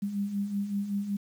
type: beating tone pair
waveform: sine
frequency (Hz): 197.2 / 202.5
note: G3 / G#3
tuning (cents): +11 / -43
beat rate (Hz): 5.3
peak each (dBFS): -36 / -29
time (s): 0.02-1.17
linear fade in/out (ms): 10
effects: 9-bit